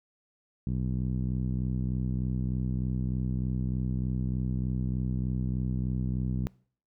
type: tone with low-pass filter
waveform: 10% pulse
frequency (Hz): 63.3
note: B1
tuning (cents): +43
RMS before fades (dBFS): -30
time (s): 0.67-6.47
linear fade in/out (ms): 0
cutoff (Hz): 170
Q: 1.5
effects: noise-tail reverb RT60 0.5 s tail -24 dB re dry